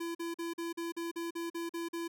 square tone bursts, 336.9 Hz, E4, 38 cents sharp, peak -36 dBFS, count 11, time 0-2.08 s, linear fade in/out 10 ms, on 150 ms, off 43 ms, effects none

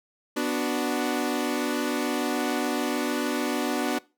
sawtooth chord, B minor, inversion none, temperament equal, 246.9 / 293.7 / 370 Hz, B3 / D4 / F#4, 0 / 0 / 0 cents, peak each -25 / -24 / -27 dBFS, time 0.36-3.99 s, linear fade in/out 10 ms, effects noise-tail reverb RT60 0.3 s tail -22 dB re dry

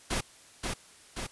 pink noise with echo, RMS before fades -30 dBFS, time 0.1-0.21 s, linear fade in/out 10 ms, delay 530 ms, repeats 2, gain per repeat -3 dB, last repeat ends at 1.27 s, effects white hiss -55 dBFS RMS until 1.31 s + resampled to 24000 Hz

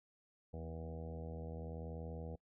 harmonic tone with a mistuned harmonic, 80.7 Hz, E2, 36 cents flat, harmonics 1 / 2 / 3 / 4 / 5 / 6 / 7 / 8 / 9 / 10, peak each -46 / -49 / -55 / -58 / -59 / -51 / -60 / -58 / -60 / -64 dBFS, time 0.53-2.36 s, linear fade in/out 10 ms, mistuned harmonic 2, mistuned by +43 cents, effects noise-tail reverb RT60 0.1 s tail -25 dB re dry

